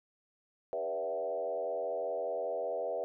sine tone with frequency modulation, 572 Hz, D5, 46 cents flat, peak -32 dBFS, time 0.73-3.04 s, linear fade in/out 0 ms, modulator 85.1 Hz, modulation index 1.6, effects none

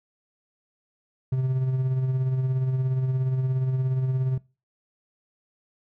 triangle tone with tremolo, 130.3 Hz, C3, 7 cents flat, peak -18 dBFS, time 1.32-4.38 s, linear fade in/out 5 ms, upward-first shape sine, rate 17 Hz, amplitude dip 40%, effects noise-tail reverb RT60 0.3 s tail -22 dB re dry

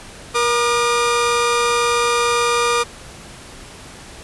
sawtooth tone pair together, 475.5 / 1207.9 Hz, A#4 / D6, +34 / +48 cents, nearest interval octave + major third, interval 1614 cents, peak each -14 dBFS, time 0.34-2.84 s, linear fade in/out 20 ms, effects pink hiss -38 dBFS RMS until 4.23 s + resampled to 24000 Hz

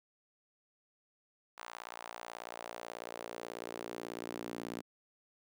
sawtooth tone with high-pass filter sweep, 58.27 Hz, A#1, in tune, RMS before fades -45 dBFS, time 1.57-4.82 s, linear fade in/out 20 ms, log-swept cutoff 1000 to 260 Hz, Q 1.7, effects none

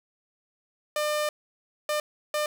sawtooth tone bursts at uneven times, 600 Hz, D5, 37 cents sharp, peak -21 dBFS, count 3, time 0.96-1.29 / 1.89-2 / 2.34-2.46 s, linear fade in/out 2 ms, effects none

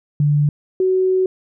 sine tone pair in turn, 146.83 / 373.9 Hz, D3 / F#4, 0 / +18 cents, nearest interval octave + major third, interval 1618 cents, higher second, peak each -12 / -13 dBFS, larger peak first, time 0.2-0.49 / 0.8-1.26 s, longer second, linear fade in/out 2 ms, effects none

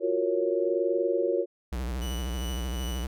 sine chord, Gb major seventh, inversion third, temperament equal, 349.2 / 370 / 466.2 / 554.4 Hz, F4 / Gb4 / Bb4 / Db5, 0 / 0 / 0 / 0 cents, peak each -29 dBFS, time 0-1.46 s, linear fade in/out 50 ms
square tone with vibrato, 61.74 Hz, B1, in tune, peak -30 dBFS, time 1.72-3.07 s, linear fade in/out 5 ms, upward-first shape sine, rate 13 Hz, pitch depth 150 cents each way
sawtooth tone with tremolo, 2960 Hz, F#7, in tune, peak -36 dBFS, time 2.01-3.05 s, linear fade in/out 10 ms, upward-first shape sine, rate 2.6 Hz, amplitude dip 50%
effects none

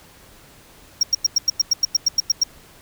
triangle tone bursts, 5588 Hz, F8, in tune, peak -11 dBFS, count 13, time 1.01-2.436 s, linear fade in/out 5 ms, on 22 ms, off 95 ms, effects pink hiss -48 dBFS RMS until 2.81 s

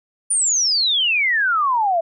sine exponential sweep, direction down, 9560 to 645 Hz, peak -15 dBFS, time 0.3-2.01 s, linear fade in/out 10 ms, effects none

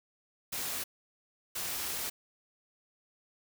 white noise bursts at uneven times, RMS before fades -36 dBFS, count 2, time 0.52-0.84 / 1.55-2.1 s, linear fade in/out 10 ms, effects none

